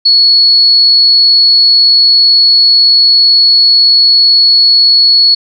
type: tone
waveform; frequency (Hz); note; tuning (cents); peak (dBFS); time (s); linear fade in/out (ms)
sine; 4379; C#8; -22; -3; 0.05-5.35; 10
effects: none